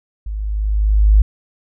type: tone with level ramp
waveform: sine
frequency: 52 Hz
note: G#1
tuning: 3 cents sharp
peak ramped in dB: -22 to -5 dBFS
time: 0.26-1.22 s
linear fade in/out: 5 ms
effects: none